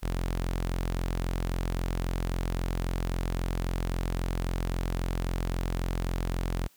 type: tone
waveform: sawtooth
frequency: 43.73 Hz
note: F1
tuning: 3 cents sharp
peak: -24 dBFS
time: 0.02-6.68 s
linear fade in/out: 20 ms
effects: white hiss -62 dBFS RMS until 6.76 s